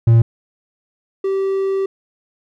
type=tone pair in turn; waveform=triangle; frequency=115.3 / 387.8 Hz; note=A#2 / G4; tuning=-19 / -19 cents; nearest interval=octave + major sixth; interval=2100 cents; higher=second; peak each=-5 / -14 dBFS; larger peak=first; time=0.07-0.22 / 1.24-1.86 s; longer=second; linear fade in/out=5 ms; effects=none